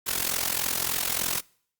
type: noise with amplitude modulation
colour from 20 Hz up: white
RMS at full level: -24 dBFS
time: 0.06-1.41 s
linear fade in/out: 20 ms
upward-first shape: sine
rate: 43.4 Hz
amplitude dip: 80%
effects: noise-tail reverb RT60 0.6 s tail -26 dB re dry + Opus 48 kbps